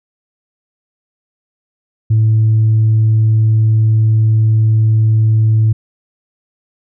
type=tone; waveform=sine; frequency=110 Hz; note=A2; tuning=in tune; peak=-6 dBFS; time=2.1-5.73 s; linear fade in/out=10 ms; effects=tanh soft clip ceiling -5 dBFS